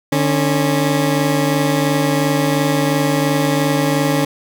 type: tone pair together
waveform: 20% pulse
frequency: 149.29 / 275.7 Hz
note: D3 / C#4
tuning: +29 / -9 cents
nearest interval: major seventh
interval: 1062 cents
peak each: -12 dBFS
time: 0.12-4.25 s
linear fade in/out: 5 ms
effects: none